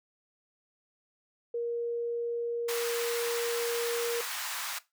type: tone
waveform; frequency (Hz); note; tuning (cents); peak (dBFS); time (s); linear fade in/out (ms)
sine; 471.1; A#4; +18; -29; 1.54-4.21; 5
type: high-pass noise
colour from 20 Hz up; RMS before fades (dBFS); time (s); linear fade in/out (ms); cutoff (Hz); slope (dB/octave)
pink; -36; 2.68-4.79; 10; 970; 24
effects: noise-tail reverb RT60 0.2 s tail -17 dB re dry